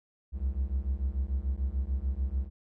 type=beating tone pair; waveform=triangle; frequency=63 / 69.8 Hz; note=B1 / C#2; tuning=+35 / +13 cents; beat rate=6.8 Hz; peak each=-29 dBFS; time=0.32-2.5 s; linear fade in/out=50 ms; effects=none